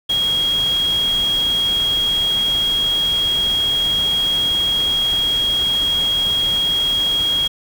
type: tone in noise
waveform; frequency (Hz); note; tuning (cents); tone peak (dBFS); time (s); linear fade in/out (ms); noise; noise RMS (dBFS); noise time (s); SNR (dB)
sine; 3281; G#7; -22; -15; 0.09-7.48; 10; pink; -30; 0.09-7.48; +12
effects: none